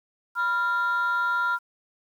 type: tone pair together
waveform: sine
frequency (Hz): 983 / 1390.2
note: B5 / F6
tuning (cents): -8 / -8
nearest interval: tritone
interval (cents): 600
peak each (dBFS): -26 / -21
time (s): 0.35-1.59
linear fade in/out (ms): 50
effects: tanh soft clip ceiling -19 dBFS + 9-bit